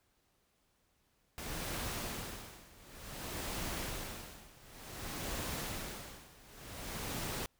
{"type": "noise with tremolo", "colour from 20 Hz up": "pink", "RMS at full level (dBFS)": -39, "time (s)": [1.38, 7.46], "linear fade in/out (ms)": 0, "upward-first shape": "sine", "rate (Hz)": 0.55, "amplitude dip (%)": 90, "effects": ["pink hiss -75 dBFS RMS until 7.59 s"]}